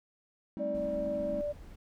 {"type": "chord", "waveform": "triangle", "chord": "A half-diminished seventh", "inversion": "third", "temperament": "just", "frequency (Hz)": [198, 220, 264, 316.8], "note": ["G3", "A3", "C4", "Eb4"], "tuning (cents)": [18, 0, 16, 31], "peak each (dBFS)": -40, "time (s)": [0.57, 1.41], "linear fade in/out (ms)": 0}
{"type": "tone", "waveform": "sine", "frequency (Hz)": 587.3, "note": "D5", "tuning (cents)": 0, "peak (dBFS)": -31, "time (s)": [0.59, 1.53], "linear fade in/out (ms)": 20}
{"type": "noise", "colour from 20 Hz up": "brown", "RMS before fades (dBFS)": -48, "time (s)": [0.74, 1.76], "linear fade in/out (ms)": 10}
{"effects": []}